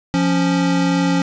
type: tone pair together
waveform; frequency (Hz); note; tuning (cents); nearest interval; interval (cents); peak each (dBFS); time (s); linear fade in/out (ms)
square; 174.8 / 277.2; F3 / C#4; +2 / 0; minor sixth; 798; -18; 0.14-1.22; 0
effects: resampled to 16000 Hz + 7-bit